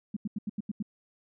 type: tone bursts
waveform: sine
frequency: 207.7 Hz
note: G#3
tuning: in tune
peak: -29 dBFS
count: 7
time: 0.14-0.826 s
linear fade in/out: 5 ms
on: 26 ms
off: 84 ms
effects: none